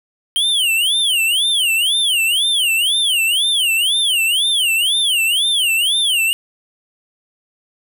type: tone with vibrato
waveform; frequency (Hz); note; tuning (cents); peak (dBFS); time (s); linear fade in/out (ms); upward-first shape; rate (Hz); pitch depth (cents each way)
square; 3093; G7; -24; -14; 0.36-6.33; 0; sine; 2; 270
effects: none